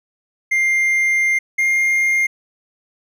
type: tone pair in turn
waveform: triangle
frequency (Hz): 2100 / 2118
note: C7 / C7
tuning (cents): +6 / +21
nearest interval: unison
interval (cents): 15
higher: second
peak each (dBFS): -12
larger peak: neither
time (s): 0.51-1.39 / 1.58-2.27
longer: first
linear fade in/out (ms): 10
effects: none